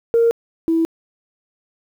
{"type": "tone pair in turn", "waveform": "sine", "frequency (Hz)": [463.6, 327.8], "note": ["A#4", "E4"], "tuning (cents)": [-10, -10], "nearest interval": "tritone", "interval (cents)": 600, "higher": "first", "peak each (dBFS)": [-10, -13], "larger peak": "first", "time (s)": [[0.14, 0.31], [0.68, 0.85]], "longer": "neither", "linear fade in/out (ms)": 0, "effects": ["tanh soft clip ceiling -7 dBFS", "8-bit"]}